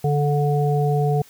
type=harmonic tone; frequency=145.8 Hz; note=D3; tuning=12 cents flat; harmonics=1 / 3 / 5; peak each=-18 / -23 / -25 dBFS; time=0.04-1.22 s; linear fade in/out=5 ms; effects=white hiss -50 dBFS RMS until 1.29 s